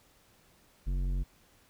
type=tone with tanh clipping; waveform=sine; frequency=45.82 Hz; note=F#1; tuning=16 cents flat; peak=-30 dBFS; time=0.86-1.24 s; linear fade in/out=20 ms; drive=12 dB; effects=pink hiss -64 dBFS RMS until 1.69 s